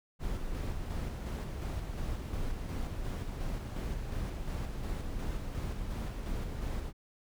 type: noise with tremolo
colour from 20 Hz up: brown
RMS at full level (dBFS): -35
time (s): 0.19-6.93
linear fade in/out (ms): 50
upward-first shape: square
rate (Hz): 2.8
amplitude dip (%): 30
effects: none